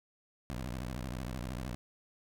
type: tone with vibrato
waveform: 15% pulse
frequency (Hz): 62.4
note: B1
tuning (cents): +19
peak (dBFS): -31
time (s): 0.5-1.75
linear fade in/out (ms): 0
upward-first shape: triangle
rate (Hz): 13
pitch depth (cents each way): 290
effects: none